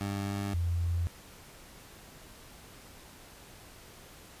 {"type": "tone pair in turn", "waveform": ["20% pulse", "sine"], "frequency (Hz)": [99.8, 85.65], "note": ["G2", "F2"], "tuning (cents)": [32, -33], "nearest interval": "minor third", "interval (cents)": 265, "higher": "first", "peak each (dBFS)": -27, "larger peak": "neither", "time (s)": [[0.01, 0.54], [0.54, 1.07]], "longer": "neither", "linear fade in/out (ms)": 0, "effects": ["pink hiss -52 dBFS RMS until 4.4 s", "resampled to 32000 Hz"]}